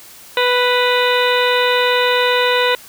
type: harmonic tone with a mistuned harmonic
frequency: 493.9 Hz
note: B4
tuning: in tune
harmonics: 1 / 2 / 3 / 4 / 5 / 6 / 7 / 8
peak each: -16 / -19 / -21 / -22 / -23 / -24 / -24 / -25 dBFS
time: 0.37-2.75 s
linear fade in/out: 2 ms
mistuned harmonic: 7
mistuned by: +76 cents
effects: white hiss -40 dBFS RMS until 2.88 s